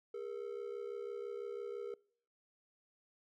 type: ring-modulated tone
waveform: triangle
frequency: 440 Hz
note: A4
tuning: in tune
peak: -36 dBFS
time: 0.14-1.94 s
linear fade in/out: 2 ms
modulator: 33 Hz
effects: noise-tail reverb RT60 0.6 s tail -26 dB re dry